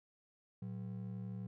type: ring-modulated tone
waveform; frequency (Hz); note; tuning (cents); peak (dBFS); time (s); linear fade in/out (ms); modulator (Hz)
triangle; 149.9; D3; +36; -36; 0.62-1.47; 2; 36
effects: none